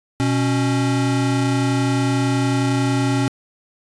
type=tone pair together; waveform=square; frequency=122.8 / 276.2 Hz; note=B2 / C#4; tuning=-9 / -6 cents; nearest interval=octave + major second; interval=1403 cents; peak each=-20 dBFS; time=0.2-3.28 s; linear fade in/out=0 ms; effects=resampled to 22050 Hz